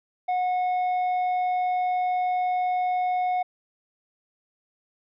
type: tone with tanh clipping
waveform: sine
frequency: 729 Hz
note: F#5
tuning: 26 cents flat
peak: -23 dBFS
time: 0.28-3.43 s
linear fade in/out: 10 ms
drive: 5 dB
effects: none